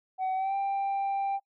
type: tone with pitch glide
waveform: sine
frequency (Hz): 754 to 789.2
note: F#5 to G5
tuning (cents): +32 to +11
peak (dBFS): -24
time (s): 0.18-1.4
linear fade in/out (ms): 50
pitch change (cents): +79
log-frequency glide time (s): 0.35-0.55
effects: noise-tail reverb RT60 0.1 s tail -26 dB re dry + tanh soft clip ceiling -26 dBFS